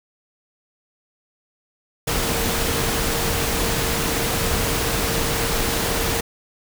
sine tone in noise, 460 Hz, A#4, 23 cents flat, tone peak -30 dBFS, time 2.07-6.21 s, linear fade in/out 10 ms, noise pink, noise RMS -22 dBFS, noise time 2.07-6.21 s, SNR -11 dB, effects none

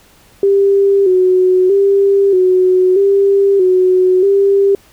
sine tone with vibrato, 382.2 Hz, G4, 44 cents flat, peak -7 dBFS, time 0.43-4.75 s, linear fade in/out 2 ms, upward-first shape square, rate 0.79 Hz, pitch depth 62 cents each way, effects pink hiss -47 dBFS RMS until 4.92 s

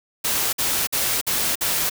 white noise bursts, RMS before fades -22 dBFS, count 5, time 0.24-1.898 s, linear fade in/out 10 ms, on 290 ms, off 52 ms, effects none

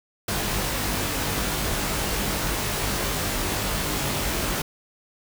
pink noise with comb filter, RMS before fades -26 dBFS, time 0.28-4.62 s, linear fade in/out 5 ms, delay 20 ms, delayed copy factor +0.85, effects none

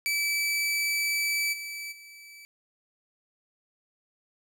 sawtooth tone with level steps, 2308 Hz, D7, 31 cents flat, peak -22 / -32 / -43 dBFS, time 0.06-2.45 s, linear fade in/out 0 ms, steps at 1.52 / 1.91 s, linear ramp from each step 20 ms, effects none

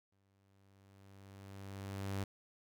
sawtooth tone with exponential growth, 98 Hz, G2, in tune, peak -32 dBFS, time 0.12-2.24 s, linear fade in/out 5 ms, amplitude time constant 460 ms, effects none

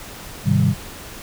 sine chord, Ab major seventh, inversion none, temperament equal, 103.83 / 130.81 / 155.56 / 196 Hz, Ab2 / C3 / Eb3 / G3, 0 / 0 / 0 / 0 cents, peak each -19 dBFS, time 0.44-0.75 s, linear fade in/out 50 ms, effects pink hiss -36 dBFS RMS until 1.22 s

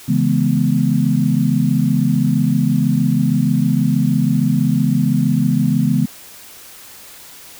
sine chord, C# minor seventh, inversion none, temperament equal with one note detuned, 138.59 / 164.81 / 211.4 / 246.9 Hz, C#3 / E3 / G#3 / B3, 0 / 0 / +31 / 0 cents, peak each -18 dBFS, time 0.08-6.06 s, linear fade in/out 10 ms, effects white hiss -39 dBFS RMS until 7.59 s

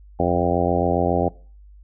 harmonic tone with a mistuned harmonic, 87.31 Hz, F2, in tune, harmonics 1 / 2 / 3 / 4 / 5 / 6 / 7 / 8 / 9, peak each -26 / -26 / -26 / -26 / -26 / -26 / -26 / -26 / -26 dBFS, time 0.19-1.29 s, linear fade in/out 10 ms, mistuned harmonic 1, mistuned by -47 cents, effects noise-tail reverb RT60 0.4 s tail -22 dB re dry + added 50 Hz sine -43 dBFS peak until 1.83 s

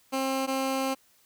15% pulse tone pair in turn, 266.4 / 266.4 Hz, C4 / C4, +31 / +31 cents, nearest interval unison, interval 0 cents, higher neither, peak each -20 dBFS, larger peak neither, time 0.12-0.47 / 0.47-0.95 s, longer second, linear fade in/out 20 ms, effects white hiss -63 dBFS RMS until 1.25 s

